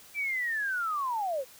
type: linear sweep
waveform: sine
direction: down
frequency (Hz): 2360 to 490.2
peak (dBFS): -28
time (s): 0.14-1.45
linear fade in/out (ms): 50
effects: white hiss -53 dBFS RMS until 1.59 s